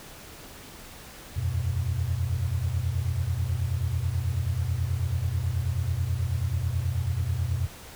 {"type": "chord", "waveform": "sine", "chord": "E suspended second", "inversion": "none", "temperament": "equal with one note detuned", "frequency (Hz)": [82.41, 91.65, 123.47], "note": ["E2", "F#2", "B2"], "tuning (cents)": [0, -16, 0], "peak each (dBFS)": [-30, -28, -29], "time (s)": [1.36, 7.67], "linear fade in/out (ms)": 10, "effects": ["pink hiss -45 dBFS RMS until 7.95 s"]}